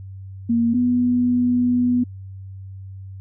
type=tone pair in turn; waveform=sine; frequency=233.1 / 245.9 Hz; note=A#3 / B3; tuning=0 / -7 cents; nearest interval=minor second; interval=93 cents; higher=second; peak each=-15 dBFS; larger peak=neither; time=0.49-0.74 / 0.74-2.04 s; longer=second; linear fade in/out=10 ms; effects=added 96 Hz sine -33 dBFS peak until 3.2 s